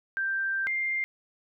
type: tone pair in turn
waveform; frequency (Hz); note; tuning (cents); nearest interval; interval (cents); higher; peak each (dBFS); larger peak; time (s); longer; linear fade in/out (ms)
sine; 1573 / 2105; G6 / C7; +6 / +10; perfect fourth; 504; second; -26; neither; 0.17-0.67 / 0.67-1.04; first; 0
effects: none